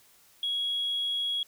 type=tone; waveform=sine; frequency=3322 Hz; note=G#7; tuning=in tune; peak=-26 dBFS; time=0.43-1.43 s; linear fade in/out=2 ms; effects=tanh soft clip ceiling -23 dBFS + white hiss -60 dBFS RMS until 1.47 s